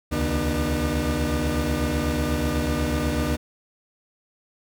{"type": "tone cluster", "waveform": "30% pulse", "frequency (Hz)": [70, 78.1, 241, 300.2], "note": ["C#2", "D#2", "B3", "D4"], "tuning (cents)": [18, 7, -42, 38], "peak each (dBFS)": -25, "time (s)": [0.11, 3.37], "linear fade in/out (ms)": 20, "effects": []}